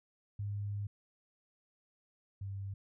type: tone pair in turn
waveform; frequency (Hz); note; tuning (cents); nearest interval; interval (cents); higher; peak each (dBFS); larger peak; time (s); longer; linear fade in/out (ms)
sine; 102 / 98.33; G#2 / G2; -31 / +6; minor second; 63; first; -35 / -38; first; 0.39-0.87 / 2.41-2.74; first; 5
effects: none